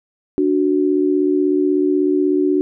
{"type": "tone pair together", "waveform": "sine", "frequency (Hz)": [293.7, 370], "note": ["D4", "F#4"], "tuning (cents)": [0, 0], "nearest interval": "major third", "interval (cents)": 400, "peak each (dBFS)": -16, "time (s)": [0.38, 2.61], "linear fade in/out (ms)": 0, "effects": []}